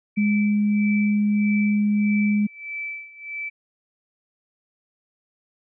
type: tone with tremolo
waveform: sine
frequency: 2317 Hz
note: D7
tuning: 24 cents flat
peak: -27 dBFS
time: 0.16-3.5 s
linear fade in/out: 20 ms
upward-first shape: sine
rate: 1.6 Hz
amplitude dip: 85%
type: tone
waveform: sine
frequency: 207.8 Hz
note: G#3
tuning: 1 cent sharp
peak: -17 dBFS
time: 0.17-2.47 s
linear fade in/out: 10 ms
effects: none